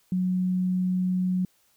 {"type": "tone", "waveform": "sine", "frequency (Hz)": 183.4, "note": "F#3", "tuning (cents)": -15, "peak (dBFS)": -22, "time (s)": [0.12, 1.45], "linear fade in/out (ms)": 2, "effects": ["white hiss -65 dBFS RMS until 1.76 s"]}